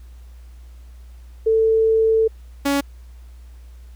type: tone pair in turn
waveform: sine / sawtooth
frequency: 444.6 / 280.8 Hz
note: A4 / C#4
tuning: +18 / +22 cents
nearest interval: minor sixth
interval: 796 cents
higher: first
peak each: -13 dBFS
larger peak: neither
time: 1.46-2.28 / 2.65-2.81 s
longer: first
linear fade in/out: 10 ms
effects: added 60 Hz sine -38 dBFS peak until 3.95 s + pink hiss -58 dBFS RMS until 3.95 s